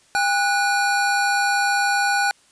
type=tone pair together; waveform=square; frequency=805 / 1472.1 Hz; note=G5 / F#6; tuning=+46 / -9 cents; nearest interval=minor seventh; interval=1045 cents; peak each=-21 dBFS; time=0.15-2.31 s; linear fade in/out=0 ms; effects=white hiss -56 dBFS RMS until 2.51 s + resampled to 22050 Hz